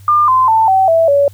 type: tone with pitch steps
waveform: sine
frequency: 1200 / 1032.7 / 888.7 / 764.7 / 658.1 / 566.3 Hz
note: D6 / C6 / A5 / G5 / E5 / C#5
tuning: +37 / -23 / +17 / -43 / -3 / +37 cents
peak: -7 dBFS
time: 0.08-1.28 s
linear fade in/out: 2 ms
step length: 200 ms
effects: added 98 Hz sine -35 dBFS peak until 1.33 s + white hiss -49 dBFS RMS until 1.33 s